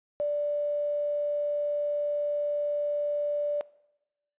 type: tone with quantisation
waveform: sine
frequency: 586 Hz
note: D5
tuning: 4 cents flat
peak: -25 dBFS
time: 0.2-3.61 s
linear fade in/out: 0 ms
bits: 9
effects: noise-tail reverb RT60 0.9 s tail -21 dB re dry + resampled to 8000 Hz